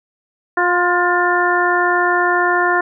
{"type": "harmonic tone with a mistuned harmonic", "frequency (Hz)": 354.6, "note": "F4", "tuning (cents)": 26, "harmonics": [1, 2, 3, 4, 5], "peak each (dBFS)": [-19, -19, -19, -19, -19], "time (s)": [0.57, 2.81], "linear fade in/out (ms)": 5, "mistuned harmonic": 3, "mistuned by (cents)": -24, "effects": []}